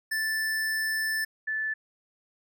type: tone pair in turn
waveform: square / sine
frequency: 1760 / 1747.8 Hz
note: A6 / A6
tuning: 0 / -12 cents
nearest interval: unison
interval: 12 cents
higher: first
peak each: -27 dBFS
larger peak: neither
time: 0.11-1.25 / 1.47-1.74 s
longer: first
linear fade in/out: 10 ms
effects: none